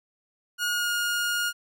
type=tone with pitch glide; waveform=sawtooth; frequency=1438 to 1427.2 Hz; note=F#6 to F6; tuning=-50 to +37 cents; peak=-21 dBFS; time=0.58-1.53 s; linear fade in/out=50 ms; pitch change=-13 cents; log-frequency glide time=0.73-0.91 s; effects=none